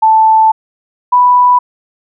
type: tone pair in turn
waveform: sine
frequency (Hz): 880 / 987.8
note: A5 / B5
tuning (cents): 0 / 0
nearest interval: major second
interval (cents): 200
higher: second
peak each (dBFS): -4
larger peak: neither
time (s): 0.02-0.52 / 1.12-1.59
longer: first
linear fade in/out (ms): 10
effects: none